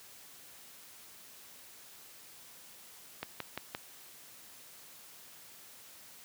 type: click train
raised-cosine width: 0.3 ms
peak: -20 dBFS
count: 4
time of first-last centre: 3.23-3.749 s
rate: 5.78 Hz
effects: white hiss -54 dBFS RMS until 6.24 s + high-pass 80 Hz 12 dB/octave